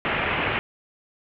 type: low-pass noise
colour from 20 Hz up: white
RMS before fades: -25 dBFS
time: 0.05-0.59 s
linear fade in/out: 0 ms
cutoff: 2800 Hz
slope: 48 dB/octave
effects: none